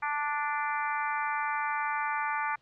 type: harmonic tone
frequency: 293.7 Hz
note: D4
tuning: in tune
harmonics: 3 / 4 / 5 / 6 / 7 / 8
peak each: -32 / -34 / -36 / -38 / -39 / -40 dBFS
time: 0.02-2.56 s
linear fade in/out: 10 ms
effects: pink hiss -67 dBFS RMS until 2.61 s + low-pass 4000 Hz 12 dB/octave